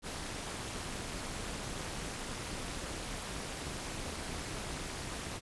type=noise with amplitude modulation; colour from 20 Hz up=pink; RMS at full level=-37 dBFS; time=0.02-5.41 s; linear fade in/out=50 ms; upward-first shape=sine; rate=230 Hz; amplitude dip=75%; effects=resampled to 24000 Hz